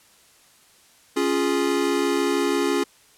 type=chord; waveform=square; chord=Db major; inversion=none; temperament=equal; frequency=277.2 / 349.2 / 415.3 Hz; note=Db4 / F4 / Ab4; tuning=0 / 0 / 0 cents; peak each=-25 dBFS; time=1.16-2.84 s; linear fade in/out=10 ms; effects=white hiss -55 dBFS RMS until 3.17 s + low-pass 11000 Hz 12 dB/octave